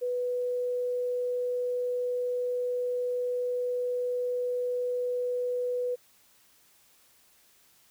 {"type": "tone", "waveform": "sine", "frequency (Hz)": 493.9, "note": "B4", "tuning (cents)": 0, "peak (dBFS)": -27, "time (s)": [0.01, 5.96], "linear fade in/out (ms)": 20, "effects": ["white hiss -62 dBFS RMS until 7.9 s"]}